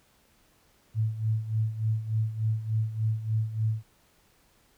sine tone with tremolo, 110 Hz, A2, in tune, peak -22 dBFS, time 0.94-3.83 s, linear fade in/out 50 ms, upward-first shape sine, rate 3.4 Hz, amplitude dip 75%, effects pink hiss -64 dBFS RMS until 4.77 s

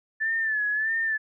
sine tone with vibrato, 1747 Hz, A6, 13 cents flat, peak -23 dBFS, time 0.2-1.18 s, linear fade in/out 20 ms, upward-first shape sine, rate 1.6 Hz, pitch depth 68 cents each way, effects none

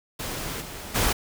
pink noise with level steps, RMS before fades -32 / -38 / -23 dBFS, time 0.19-1.13 s, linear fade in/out 10 ms, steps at 0.6 / 0.94 s, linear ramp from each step 20 ms, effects none

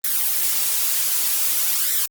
blue noise with flanger, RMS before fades -20 dBFS, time 0.04-2.06 s, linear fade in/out 5 ms, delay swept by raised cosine 0.53 to 5.53 ms, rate 0.53 Hz, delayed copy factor +0.6, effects Opus 24 kbps

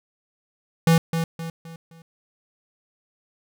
square tone with echo, 164.81 Hz, E3, in tune, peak -14 dBFS, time 0.87-0.98 s, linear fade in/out 2 ms, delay 260 ms, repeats 4, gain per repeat -8 dB, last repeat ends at 2.02 s, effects none

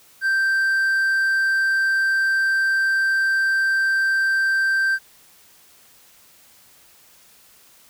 triangle tone, 1567 Hz, G6, 1 cent flat, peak -15 dBFS, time 0.21-4.99 s, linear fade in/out 50 ms, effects white hiss -52 dBFS RMS until 7.89 s

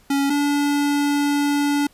square tone pair in turn, 278.6 / 287.8 Hz, C#4 / D4, +9 / -35 cents, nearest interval minor second, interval 56 cents, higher second, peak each -18 dBFS, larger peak neither, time 0.1-0.3 / 0.3-1.87 s, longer second, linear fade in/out 5 ms, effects pink hiss -55 dBFS RMS until 1.93 s + resampled to 32000 Hz

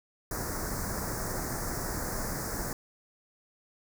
pink band-stop noise, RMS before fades -34 dBFS, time 0.31-2.73 s, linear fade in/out 2 ms, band 1900 to 5000 Hz, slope 48 dB/octave, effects none

